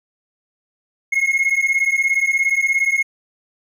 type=beating tone pair; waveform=triangle; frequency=2155 / 2172 Hz; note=C#7 / C#7; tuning=-49 / -36 cents; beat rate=17 Hz; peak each=-15 dBFS; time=1.12-3.03 s; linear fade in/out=10 ms; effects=tanh soft clip ceiling -10 dBFS